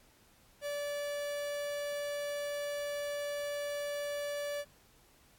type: tone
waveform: 45% pulse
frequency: 579 Hz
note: D5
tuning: 25 cents flat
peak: -35 dBFS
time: 0.61-4.65 s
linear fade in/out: 50 ms
effects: pink hiss -64 dBFS RMS until 5.38 s + AAC 64 kbps